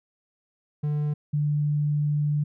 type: tone pair in turn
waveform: triangle / sine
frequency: 148.6 / 147.76 Hz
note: D3 / D3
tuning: +21 / +11 cents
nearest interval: unison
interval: 10 cents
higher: first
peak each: -21 dBFS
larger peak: neither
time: 0.83-1.14 / 1.33-2.44 s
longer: second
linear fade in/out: 10 ms
effects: none